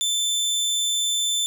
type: tone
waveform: 25% pulse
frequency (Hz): 3536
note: A7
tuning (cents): +8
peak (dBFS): -17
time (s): 0.01-1.46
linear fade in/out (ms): 0
effects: none